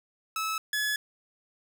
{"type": "tone pair in turn", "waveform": "sawtooth", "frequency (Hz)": [1300, 1702.6], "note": ["E6", "G#6"], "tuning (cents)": [-24, 43], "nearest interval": "perfect fourth", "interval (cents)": 467, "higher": "second", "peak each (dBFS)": [-25, -23], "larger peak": "second", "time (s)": [[0.36, 0.58], [0.73, 0.96]], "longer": "second", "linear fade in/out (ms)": 2, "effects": []}